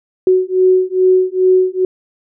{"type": "beating tone pair", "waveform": "sine", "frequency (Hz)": [370, 372.4], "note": ["F#4", "F#4"], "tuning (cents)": [0, 11], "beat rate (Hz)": 2.4, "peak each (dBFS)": [-12, -12], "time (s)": [0.27, 1.85], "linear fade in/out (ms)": 2, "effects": []}